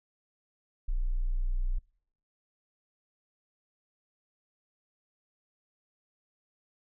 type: tone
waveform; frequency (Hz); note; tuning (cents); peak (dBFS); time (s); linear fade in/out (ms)
sine; 30.34; B0; -30; -26; 0.88-1.79; 10
effects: noise-tail reverb RT60 0.7 s tail -26 dB re dry